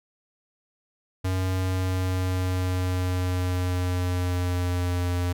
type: tone with pitch glide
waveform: square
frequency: 93.1 to 88.69 Hz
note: F#2 to F2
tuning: +11 to +27 cents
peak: -24 dBFS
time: 1.24-5.33 s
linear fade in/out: 10 ms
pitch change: -84 cents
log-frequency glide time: 1.57-5.13 s
effects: none